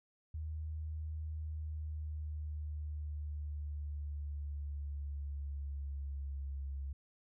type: tone with pitch glide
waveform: sine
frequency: 77.78 to 68.89 Hz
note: D#2 to C#2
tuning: 0 to -10 cents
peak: -38 dBFS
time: 0.34-6.93 s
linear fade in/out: 5 ms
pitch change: -210 cents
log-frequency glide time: 1.34-6.63 s
effects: none